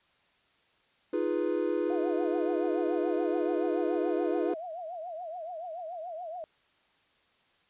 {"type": "chord", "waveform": "triangle", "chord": "F half-diminished seventh", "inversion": "third", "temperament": "equal", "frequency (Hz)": [311.1, 349.2, 415.3, 493.9], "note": ["Eb4", "F4", "Ab4", "Cb5"], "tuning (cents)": [0, 0, 0, 0], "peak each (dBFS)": [-31, -29, -31, -31], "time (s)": [1.13, 4.54], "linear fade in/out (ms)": 5}
{"type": "tone with vibrato", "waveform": "sine", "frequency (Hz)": 677, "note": "E5", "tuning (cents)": 46, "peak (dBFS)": -36, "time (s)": [1.9, 6.44], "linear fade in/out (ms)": 0, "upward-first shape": "triangle", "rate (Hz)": 7, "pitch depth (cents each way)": 170}
{"type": "noise bursts", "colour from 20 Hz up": "violet", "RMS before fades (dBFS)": -47, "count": 9, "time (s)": [3.13, 3.63], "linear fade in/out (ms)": 2, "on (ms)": 20, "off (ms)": 40}
{"effects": ["white hiss -67 dBFS RMS until 7.69 s", "resampled to 8000 Hz"]}